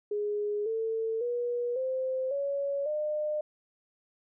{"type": "tone with pitch steps", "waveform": "sine", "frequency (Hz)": [415.3, 447.7, 482.6, 520.2, 560.8, 604.5], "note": ["G#4", "A4", "B4", "C5", "C#5", "D5"], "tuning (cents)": [0, 30, -40, -10, 20, 50], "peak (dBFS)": -28, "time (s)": [0.11, 3.41], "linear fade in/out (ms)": 5, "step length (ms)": 550, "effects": []}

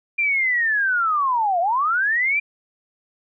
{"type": "linear two-way sweep", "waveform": "sine", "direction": "down then up", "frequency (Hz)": [2396, 666, 2396], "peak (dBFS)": -17, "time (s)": [0.18, 2.4], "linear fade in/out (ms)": 10, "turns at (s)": 1.6, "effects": []}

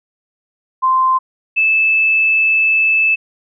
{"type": "tone pair in turn", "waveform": "sine", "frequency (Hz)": [1041, 2623], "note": ["C6", "E7"], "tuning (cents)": [-9, -9], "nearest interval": "octave + major third", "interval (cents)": 1600, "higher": "second", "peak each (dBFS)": -10, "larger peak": "neither", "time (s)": [[0.82, 1.19], [1.56, 3.16]], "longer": "second", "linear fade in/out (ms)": 20, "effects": []}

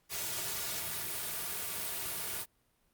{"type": "noise with comb filter", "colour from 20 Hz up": "white", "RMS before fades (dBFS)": -37, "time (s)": [0.09, 2.46], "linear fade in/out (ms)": 50, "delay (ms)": 3.8, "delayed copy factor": -0.7, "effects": ["pink hiss -73 dBFS RMS until 2.93 s", "Opus 48 kbps"]}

